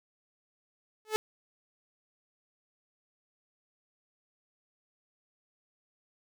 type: tone with exponential growth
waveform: sawtooth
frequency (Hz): 432.3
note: A4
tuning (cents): -31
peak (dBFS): -18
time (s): 1.05-1.16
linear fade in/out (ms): 0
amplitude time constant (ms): 22
effects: none